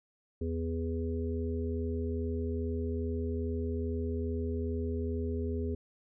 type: harmonic tone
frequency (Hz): 82.41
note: E2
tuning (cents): 0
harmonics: 1 / 3 / 5 / 6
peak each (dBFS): -33 / -37 / -37 / -46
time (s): 0.41-5.75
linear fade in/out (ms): 5
effects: none